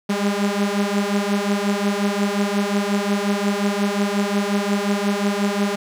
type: beating tone pair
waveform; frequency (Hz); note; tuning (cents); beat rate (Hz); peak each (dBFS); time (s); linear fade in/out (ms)
sawtooth; 200 / 205.6; G3 / G#3; +35 / -17; 5.6; -17 / -18; 0.09-5.76; 10
effects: low-pass 9000 Hz 12 dB/octave + 8-bit